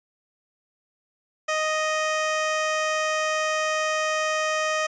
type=tone; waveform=15% pulse; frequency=622.3 Hz; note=D#5; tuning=in tune; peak=-16 dBFS; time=1.48-4.87 s; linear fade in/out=10 ms; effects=resampled to 16000 Hz